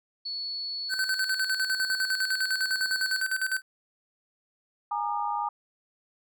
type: tone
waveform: sine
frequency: 4411 Hz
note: C#8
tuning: 9 cents flat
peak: -31 dBFS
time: 0.25-3.21 s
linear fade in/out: 10 ms
type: tone with tremolo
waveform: square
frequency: 1534 Hz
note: G6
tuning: 38 cents flat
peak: -25 dBFS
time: 0.89-3.62 s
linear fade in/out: 50 ms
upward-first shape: square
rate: 9.9 Hz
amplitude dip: 70%
type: chord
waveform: sine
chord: Ab suspended second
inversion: none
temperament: equal with one note detuned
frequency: 830.6 / 932.3 / 1213.3 Hz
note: Ab5 / Bb5 / Eb6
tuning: 0 / 0 / -44 cents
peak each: -30 / -31 / -33 dBFS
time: 4.91-5.49 s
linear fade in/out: 5 ms
effects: none